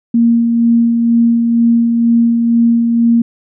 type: tone with tremolo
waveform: sine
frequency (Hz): 233.1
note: A#3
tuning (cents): 0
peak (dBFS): -6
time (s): 0.14-3.22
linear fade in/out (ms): 5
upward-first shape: sine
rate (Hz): 2.1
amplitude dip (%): 35
effects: none